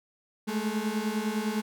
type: beating tone pair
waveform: 35% pulse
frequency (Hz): 210 / 219.9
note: G#3 / A3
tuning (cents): +19 / -1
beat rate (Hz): 9.9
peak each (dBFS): -29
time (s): 0.47-1.62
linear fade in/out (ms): 20
effects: none